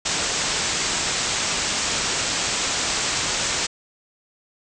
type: low-pass noise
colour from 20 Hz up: white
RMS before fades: -24 dBFS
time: 0.05-3.67 s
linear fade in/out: 10 ms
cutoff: 8100 Hz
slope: 96 dB/octave
effects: none